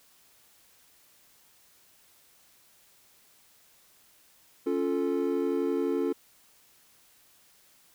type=chord; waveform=triangle; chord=Db augmented; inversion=none; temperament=equal; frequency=277.2 / 349.2 / 440 Hz; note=Db4 / F4 / A4; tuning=0 / 0 / 0 cents; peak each=-28 dBFS; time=4.66-6.13 s; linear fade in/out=10 ms; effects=white hiss -61 dBFS RMS until 7.94 s